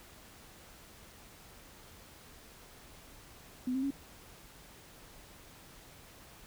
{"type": "tone with pitch steps", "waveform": "sine", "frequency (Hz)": [252.3, 264.1, 276.4], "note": ["B3", "C4", "C#4"], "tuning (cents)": [37, 16, -5], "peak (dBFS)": -30, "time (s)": [3.67, 3.907], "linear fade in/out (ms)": 5, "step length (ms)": 79, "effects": ["pink hiss -55 dBFS RMS until 6.46 s"]}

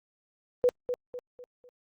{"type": "tone with echo", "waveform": "sine", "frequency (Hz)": 494.5, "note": "B4", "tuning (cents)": 2, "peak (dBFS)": -19, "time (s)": [0.64, 0.69], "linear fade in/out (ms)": 0, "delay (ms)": 250, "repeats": 4, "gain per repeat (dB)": -8, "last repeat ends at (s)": 1.69, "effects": ["Opus 32 kbps"]}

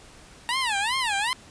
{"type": "tone with vibrato", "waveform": "15% pulse", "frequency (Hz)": 917, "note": "A#5", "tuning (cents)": -29, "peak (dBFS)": -17, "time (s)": [0.49, 1.33], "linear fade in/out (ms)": 0, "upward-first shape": "sine", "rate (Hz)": 2.6, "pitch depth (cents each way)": 260, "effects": ["pink hiss -49 dBFS RMS until 1.5 s", "resampled to 22050 Hz"]}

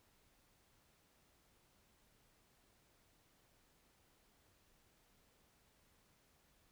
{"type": "silence", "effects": ["pink hiss -73 dBFS RMS until 6.71 s"]}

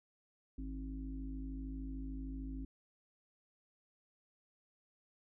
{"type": "harmonic tone with a mistuned harmonic", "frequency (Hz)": 53.3, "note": "G#1", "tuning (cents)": 46, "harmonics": [1, 3, 5, 6], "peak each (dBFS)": [-42, -53, -45, -56], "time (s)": [0.58, 2.65], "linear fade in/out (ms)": 5, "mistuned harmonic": 1, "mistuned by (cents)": -87, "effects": []}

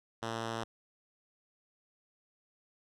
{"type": "tone", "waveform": "5% pulse", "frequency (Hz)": 113.9, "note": "A#2", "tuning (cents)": -40, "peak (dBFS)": -24, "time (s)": [0.22, 0.64], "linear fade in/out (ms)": 10, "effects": ["low-pass 7000 Hz 12 dB/octave"]}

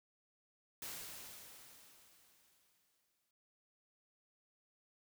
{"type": "noise with exponential decay", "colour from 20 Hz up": "white", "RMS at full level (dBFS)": -45, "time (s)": [0.82, 3.31], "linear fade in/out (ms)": 2, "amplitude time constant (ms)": 540, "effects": []}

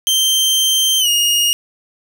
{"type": "tone with pitch glide", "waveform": "sawtooth", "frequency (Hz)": [3136, 2859], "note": ["G7", "F7"], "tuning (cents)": [0, 40], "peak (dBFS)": -9, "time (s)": [0.07, 1.53], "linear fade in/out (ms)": 0, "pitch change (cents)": -160, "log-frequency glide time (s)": [0.99, 1.08], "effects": []}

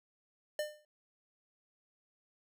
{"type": "tone with exponential decay", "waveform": "square", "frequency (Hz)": 600, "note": "D5", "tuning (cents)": 37, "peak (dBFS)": -31, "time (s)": [0.59, 0.85], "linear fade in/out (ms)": 2, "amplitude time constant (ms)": 55, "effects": []}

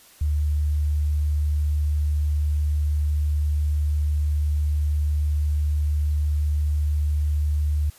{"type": "tone", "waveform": "sine", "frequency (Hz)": 74.5, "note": "D2", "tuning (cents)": 25, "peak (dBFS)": -19, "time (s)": [0.21, 7.9], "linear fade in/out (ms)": 5, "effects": ["white hiss -51 dBFS RMS until 7.98 s", "resampled to 32000 Hz"]}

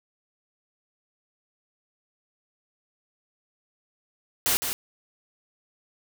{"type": "noise with echo", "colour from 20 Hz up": "white", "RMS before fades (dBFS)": -23, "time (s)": [4.46, 4.57], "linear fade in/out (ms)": 0, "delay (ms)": 160, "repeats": 1, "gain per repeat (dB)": -6, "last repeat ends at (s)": 4.73, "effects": []}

